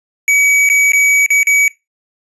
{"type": "tone with dropouts", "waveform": "square", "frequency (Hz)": 2272, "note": "C#7", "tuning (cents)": 42, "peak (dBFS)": -9, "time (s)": [0.28, 1.68], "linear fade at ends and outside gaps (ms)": 1, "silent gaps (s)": [[0.69, 0.699], [0.92, 0.933], [1.262, 1.304], [1.431, 1.47]], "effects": ["noise-tail reverb RT60 0.2 s tail -19 dB re dry", "resampled to 24000 Hz"]}